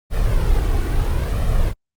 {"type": "noise with flanger", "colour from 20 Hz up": "brown", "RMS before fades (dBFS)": -17, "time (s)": [0.1, 1.74], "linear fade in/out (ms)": 50, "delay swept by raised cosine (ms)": [1.6, 2.7], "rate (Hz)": 0.74, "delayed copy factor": 0.55, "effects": ["Opus 32 kbps"]}